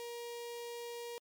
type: tone with notch filter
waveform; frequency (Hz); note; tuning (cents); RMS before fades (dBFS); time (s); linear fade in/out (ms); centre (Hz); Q
sawtooth; 473.5; A#4; +27; -44; 0-1.18; 0; 1400; 1.5
effects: MP3 96 kbps